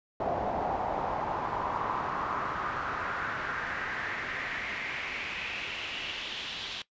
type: noise with band-pass filter sweep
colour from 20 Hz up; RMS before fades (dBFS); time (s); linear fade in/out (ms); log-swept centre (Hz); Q
brown; -34; 0.2-6.82; 2; 690 to 3500; 3.4
effects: noise-tail reverb RT60 0.1 s tail -18 dB re dry + resampled to 16000 Hz